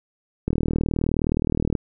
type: click train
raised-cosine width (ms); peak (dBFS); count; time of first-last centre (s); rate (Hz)
3; -9; 51; 0.48-1.752; 39.3
effects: none